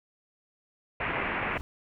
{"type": "low-pass noise", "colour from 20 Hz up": "white", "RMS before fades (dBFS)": -31, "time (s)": [1, 1.58], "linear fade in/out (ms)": 5, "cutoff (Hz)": 2500, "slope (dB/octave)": 48}
{"type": "noise with exponential growth", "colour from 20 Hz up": "brown", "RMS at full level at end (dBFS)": -35, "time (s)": [1.43, 1.61], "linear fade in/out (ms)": 0, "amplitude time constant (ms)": 37}
{"effects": []}